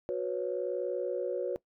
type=chord; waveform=sine; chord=F# suspended fourth; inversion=none; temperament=equal with one note detuned; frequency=366.6 / 493.9 / 554.4 Hz; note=F#4 / B4 / C#5; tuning=-16 / 0 / 0 cents; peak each=-34 dBFS; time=0.09-1.56 s; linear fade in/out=0 ms; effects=noise-tail reverb RT60 0.1 s tail -20 dB re dry + tanh soft clip ceiling -20 dBFS